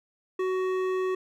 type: tone with hard clipping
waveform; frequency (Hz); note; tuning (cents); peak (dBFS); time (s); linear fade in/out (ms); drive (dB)
sine; 373; F#4; +14; -27; 0.39-1.15; 5; 12
effects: none